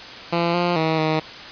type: tone with pitch steps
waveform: 10% pulse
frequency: 170.4 / 175.2 / 159.8 / 157 Hz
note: F3 / F3 / D#3 / D#3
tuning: -42 / +6 / +47 / +16 cents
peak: -10 dBFS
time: 0.32-1.2 s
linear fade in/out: 10 ms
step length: 220 ms
effects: white hiss -36 dBFS RMS until 1.51 s + resampled to 11025 Hz